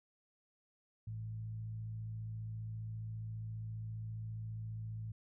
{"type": "tone with frequency modulation", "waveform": "sine", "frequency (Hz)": 110, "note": "A2", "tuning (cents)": 0, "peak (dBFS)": -40, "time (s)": [1.07, 5.12], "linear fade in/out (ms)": 5, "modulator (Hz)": 54.8, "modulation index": 0.36, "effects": []}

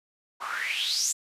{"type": "noise with band-pass filter sweep", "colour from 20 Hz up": "white", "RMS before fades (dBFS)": -29, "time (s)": [0.4, 1.13], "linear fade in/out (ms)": 20, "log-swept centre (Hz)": [1000, 7600], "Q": 7.4, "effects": ["resampled to 32000 Hz"]}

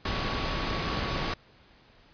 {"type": "tone in noise", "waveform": "sine", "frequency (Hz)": 1123, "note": "C#6", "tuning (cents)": 22, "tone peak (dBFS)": -39, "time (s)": [0.05, 1.34], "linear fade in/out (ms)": 5, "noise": "pink", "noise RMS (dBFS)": -30, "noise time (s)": [0.05, 1.34], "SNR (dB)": -12, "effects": ["pink hiss -58 dBFS RMS until 2.13 s", "resampled to 11025 Hz"]}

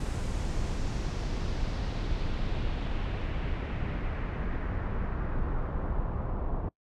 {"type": "noise with low-pass filter sweep", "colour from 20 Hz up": "brown", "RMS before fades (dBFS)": -31, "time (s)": [0, 6.69], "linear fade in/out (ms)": 5, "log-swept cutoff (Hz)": [8600, 930], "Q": 1.6, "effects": ["noise-tail reverb RT60 0.1 s tail -23 dB re dry"]}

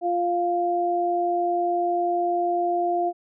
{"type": "tone pair together", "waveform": "sine", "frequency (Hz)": [349.2, 699], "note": ["F4", "F5"], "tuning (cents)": [0, 1], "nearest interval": "octave", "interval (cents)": 1201, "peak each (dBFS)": [-25, -22], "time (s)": [0.01, 3.13], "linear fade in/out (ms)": 50, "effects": []}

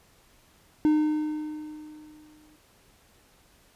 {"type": "tone with exponential decay", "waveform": "triangle", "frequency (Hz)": 305.3, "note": "D#4", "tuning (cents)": -33, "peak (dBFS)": -15, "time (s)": [0.85, 2.56], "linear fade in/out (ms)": 0, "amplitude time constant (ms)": 370, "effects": ["pink hiss -60 dBFS RMS until 3.75 s", "resampled to 32000 Hz"]}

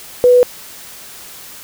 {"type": "tone", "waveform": "sine", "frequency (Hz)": 493.9, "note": "B4", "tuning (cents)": 0, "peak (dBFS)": -5, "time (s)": [0.24, 0.43], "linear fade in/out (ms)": 0, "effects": ["white hiss -35 dBFS RMS until 1.63 s"]}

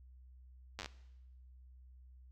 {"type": "slowing click train", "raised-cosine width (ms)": 0.2, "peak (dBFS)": -25, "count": 7, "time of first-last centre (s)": [0.79, 0.859], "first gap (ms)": 9, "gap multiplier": 1.1, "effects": ["noise-tail reverb RT60 0.9 s tail -18 dB re dry", "added 63 Hz sine -55 dBFS peak until 2.31 s"]}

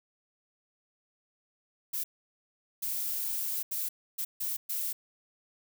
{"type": "noise bursts at uneven times", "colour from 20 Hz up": "violet", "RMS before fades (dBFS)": -33, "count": 6, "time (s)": [[1.93, 2.04], [2.82, 3.63], [3.71, 3.89], [4.18, 4.25], [4.4, 4.57], [4.69, 4.93]], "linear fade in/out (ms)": 10, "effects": []}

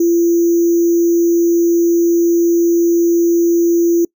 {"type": "tone with sample-and-hold", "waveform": "sine", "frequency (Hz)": 340.7, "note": "F4", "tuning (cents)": -43, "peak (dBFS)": -9, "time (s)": [0, 4.05], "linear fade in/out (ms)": 5, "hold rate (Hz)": 6300, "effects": ["noise-tail reverb RT60 0.1 s tail -25 dB re dry"]}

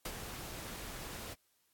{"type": "noise with ADSR envelope", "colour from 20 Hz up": "pink", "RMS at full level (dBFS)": -38, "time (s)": [0.05, 1.35], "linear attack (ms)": 6, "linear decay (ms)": 59, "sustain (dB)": -7, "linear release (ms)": 23, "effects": ["white hiss -75 dBFS RMS until 1.73 s", "AAC 64 kbps"]}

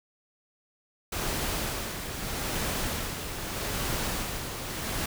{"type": "noise with tremolo", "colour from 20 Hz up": "pink", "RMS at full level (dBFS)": -30, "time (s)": [1.12, 5.06], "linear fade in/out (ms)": 5, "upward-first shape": "sine", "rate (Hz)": 0.8, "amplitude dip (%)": 50, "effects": []}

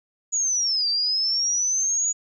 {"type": "linear two-way sweep", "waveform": "sine", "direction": "down then up", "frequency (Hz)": [6860, 4631, 6860], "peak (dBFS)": -20, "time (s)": [0.32, 2.13], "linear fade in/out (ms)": 20, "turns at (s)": 0.89, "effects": []}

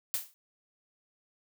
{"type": "noise with exponential decay", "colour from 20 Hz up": "blue", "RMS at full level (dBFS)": -28, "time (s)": [0.14, 0.34], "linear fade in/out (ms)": 0, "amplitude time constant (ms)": 42, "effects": []}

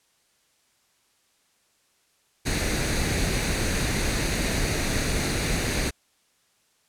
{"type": "noise with comb filter", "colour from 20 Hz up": "pink", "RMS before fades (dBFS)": -25, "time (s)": [2.45, 5.91], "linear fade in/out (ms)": 20, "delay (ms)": 0.47, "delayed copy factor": 0.5, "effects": ["white hiss -66 dBFS RMS until 6.88 s", "low-pass 10000 Hz 12 dB/octave"]}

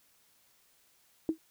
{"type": "tone with exponential decay", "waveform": "sine", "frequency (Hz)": 320.3, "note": "E4", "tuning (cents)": -50, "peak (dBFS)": -22, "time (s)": [1.29, 1.38], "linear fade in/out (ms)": 1, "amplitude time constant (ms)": 18, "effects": ["white hiss -67 dBFS RMS until 1.5 s"]}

